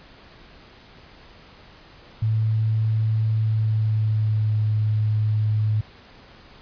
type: tone with pitch glide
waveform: sine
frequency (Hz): 110 to 107.36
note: A2 to A2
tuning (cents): 0 to -42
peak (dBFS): -18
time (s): 2.22-5.81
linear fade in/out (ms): 5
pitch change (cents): -42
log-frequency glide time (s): 3.31-4.6
effects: pink hiss -48 dBFS RMS until 6.61 s + resampled to 11025 Hz